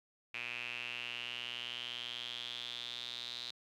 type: tone with band-pass filter sweep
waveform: sawtooth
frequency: 120.6 Hz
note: B2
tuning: 41 cents flat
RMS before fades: -43 dBFS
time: 0.34-3.51 s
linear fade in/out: 5 ms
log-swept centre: 2500 to 3900 Hz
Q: 7.8
effects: none